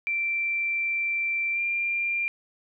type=tone with pitch glide; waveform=sine; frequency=2349 to 2385 Hz; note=D7 to D7; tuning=0 to +26 cents; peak=-24 dBFS; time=0.07-2.28 s; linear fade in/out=0 ms; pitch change=+26 cents; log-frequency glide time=1.53-1.6 s; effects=none